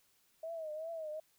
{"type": "tone with vibrato", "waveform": "sine", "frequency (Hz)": 637, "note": "D#5", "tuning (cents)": 41, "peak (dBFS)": -39, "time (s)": [0.43, 1.2], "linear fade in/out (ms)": 5, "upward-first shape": "triangle", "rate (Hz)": 2.6, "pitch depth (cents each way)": 100, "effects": ["white hiss -72 dBFS RMS until 1.38 s"]}